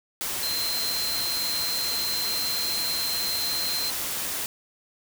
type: tone in noise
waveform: sine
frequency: 4128 Hz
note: C8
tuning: 24 cents flat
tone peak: -27 dBFS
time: 0.43-3.9 s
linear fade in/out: 0 ms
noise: white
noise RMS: -30 dBFS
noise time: 0.21-4.46 s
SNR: 0 dB
effects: none